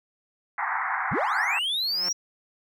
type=band-pass noise; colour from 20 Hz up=pink; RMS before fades=-28 dBFS; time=0.58-1.59 s; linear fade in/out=2 ms; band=750 to 2100 Hz; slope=96 dB/octave
type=linear sweep; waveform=triangle; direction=up; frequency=70.5 to 5780 Hz; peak=-23 dBFS; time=1.11-2.13 s; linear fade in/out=10 ms
type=tone with exponential growth; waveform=5% pulse; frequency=178.5 Hz; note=F3; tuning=38 cents sharp; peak=-22 dBFS; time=1.72-2.09 s; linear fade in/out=5 ms; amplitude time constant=79 ms
effects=none